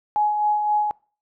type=tone with tremolo; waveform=sine; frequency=840 Hz; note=G#5; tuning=19 cents sharp; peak=-16 dBFS; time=0.16-0.91 s; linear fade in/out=0 ms; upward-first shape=sine; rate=3.8 Hz; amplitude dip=40%; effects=noise-tail reverb RT60 0.4 s tail -24 dB re dry